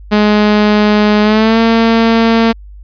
sawtooth tone with pitch glide, 210 to 227.7 Hz, G#3 to A#3, +19 to -40 cents, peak -3 dBFS, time 0.11-2.53 s, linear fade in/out 20 ms, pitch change +141 cents, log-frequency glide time 1.22-1.59 s, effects added 50 Hz sine -30 dBFS peak until 2.83 s + resampled to 11025 Hz

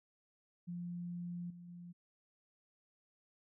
sine tone with level steps, 174.61 Hz, F3, in tune, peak -40 / -50 / -48 dBFS, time 0.67-1.93 s, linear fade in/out 20 ms, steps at 1.5 / 1.68 s, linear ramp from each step 5 ms, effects none

